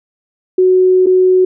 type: tone with dropouts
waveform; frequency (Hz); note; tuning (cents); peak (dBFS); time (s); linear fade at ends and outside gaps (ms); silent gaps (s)
sine; 370; F#4; 0; -6; 0.58-1.45; 5; 1.061-1.067
effects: none